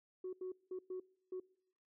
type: tone bursts at uneven times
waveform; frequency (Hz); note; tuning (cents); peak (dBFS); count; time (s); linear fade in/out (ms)
sine; 370; F#4; 0; -39; 5; 0.24-0.33 / 0.41-0.52 / 0.71-0.79 / 0.9-1 / 1.32-1.4; 5
effects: noise-tail reverb RT60 0.8 s tail -25 dB re dry + tanh soft clip ceiling -37 dBFS